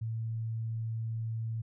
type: tone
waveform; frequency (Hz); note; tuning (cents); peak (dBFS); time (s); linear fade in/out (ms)
sine; 112.8; A2; +44; -32; 0.01-1.62; 10
effects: none